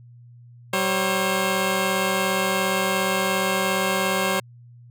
10% pulse tone pair together, 191.4 / 537 Hz, G3 / C5, -41 / +45 cents, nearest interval octave + tritone, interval 1786 cents, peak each -15 dBFS, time 0.73-4.4 s, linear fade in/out 5 ms, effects added 120 Hz sine -44 dBFS peak until 4.9 s

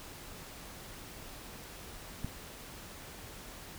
click, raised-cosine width 5 ms, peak -23 dBFS, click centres 2.246 s, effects pink hiss -48 dBFS RMS until 3.78 s

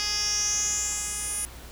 10% pulse tone with band-pass filter sweep, 415.3 Hz, G#4, in tune, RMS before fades -28 dBFS, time 0-1.45 s, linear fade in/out 0 ms, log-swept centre 4700 to 9900 Hz, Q 5.9, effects added 60 Hz sine -43 dBFS peak until 1.71 s + pink hiss -46 dBFS RMS until 1.71 s

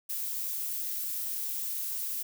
violet noise, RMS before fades -34 dBFS, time 0.09-2.23 s, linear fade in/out 10 ms, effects none

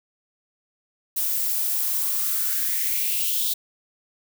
violet noise with high-pass filter sweep, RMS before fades -24 dBFS, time 1.16-3.54 s, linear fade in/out 10 ms, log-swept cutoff 460 to 3700 Hz, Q 4.6, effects none

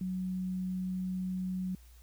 sine tone, 185 Hz, F#3, in tune, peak -32 dBFS, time 0.01-1.75 s, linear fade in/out 2 ms, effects added 60 Hz sine -53 dBFS peak until 2.02 s + white hiss -64 dBFS RMS until 2.02 s

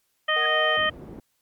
harmonic tone, 620 Hz, D#5, 6 cents flat, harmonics 1 / 2 / 3 / 4 / 5, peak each -27 / -26 / -23 / -36 / -26 dBFS, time 0.28-0.9 s, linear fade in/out 10 ms
sine tone with exponential growth, 1684 Hz, G#6, 24 cents sharp, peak -26 dBFS, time 0.34-0.46 s, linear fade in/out 1 ms, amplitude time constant 24 ms
triangle chord, D# minor, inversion second, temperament just, 466.7 / 622.3 / 746.7 Hz, A#4 / D#5 / F#5, +2 / 0 / +16 cents, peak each -31 dBFS, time 0.36-0.77 s, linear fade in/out 5 ms
white low-pass noise, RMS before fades -41 dBFS, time 0.77-1.2 s, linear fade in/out 5 ms, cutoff 330 Hz, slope 12 dB/octave
effects white hiss -71 dBFS RMS until 1.41 s + MP3 96 kbps

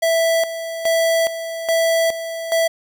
square tone with tremolo, 659.3 Hz, E5, in tune, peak -15 dBFS, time 0.02-2.68 s, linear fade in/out 10 ms, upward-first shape square, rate 1.2 Hz, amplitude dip 70%, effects none

